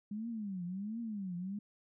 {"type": "tone with vibrato", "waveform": "sine", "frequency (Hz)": 202, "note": "G#3", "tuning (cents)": -48, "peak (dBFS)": -37, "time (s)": [0.11, 1.59], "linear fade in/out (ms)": 5, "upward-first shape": "triangle", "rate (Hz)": 1.4, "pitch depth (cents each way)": 280, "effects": []}